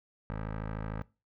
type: tone with low-pass filter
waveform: 15% pulse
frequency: 53.4 Hz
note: G#1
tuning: 49 cents sharp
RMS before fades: -37 dBFS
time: 0.3-1.02 s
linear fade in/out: 0 ms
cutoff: 1500 Hz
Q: 1.5
effects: noise-tail reverb RT60 0.3 s tail -21 dB re dry